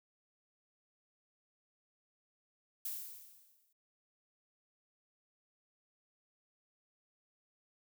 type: noise with exponential decay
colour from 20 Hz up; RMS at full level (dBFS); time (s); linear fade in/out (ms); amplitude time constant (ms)
violet; -38; 2.85-3.73; 5; 190
effects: none